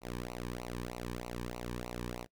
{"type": "tone with flanger", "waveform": "sawtooth", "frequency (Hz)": 60.2, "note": "B1", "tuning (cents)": -44, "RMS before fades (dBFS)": -41, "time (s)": [0.01, 2.27], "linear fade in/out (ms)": 50, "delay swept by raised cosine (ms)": [0.58, 1.5], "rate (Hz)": 3.2, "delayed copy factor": -0.95, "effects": ["noise-tail reverb RT60 0.1 s tail -23 dB re dry"]}